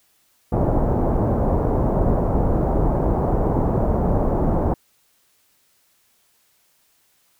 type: low-pass noise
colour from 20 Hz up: pink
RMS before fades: -19 dBFS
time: 0.52-4.74 s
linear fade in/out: 5 ms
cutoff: 840 Hz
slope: 24 dB/octave
effects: white hiss -62 dBFS RMS until 7.39 s